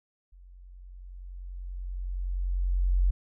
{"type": "tone with level ramp", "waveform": "sine", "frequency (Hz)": 45.23, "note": "F#1", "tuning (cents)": -39, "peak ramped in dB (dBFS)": [-49, -19], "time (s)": [0.32, 3.11], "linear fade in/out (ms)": 10, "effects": []}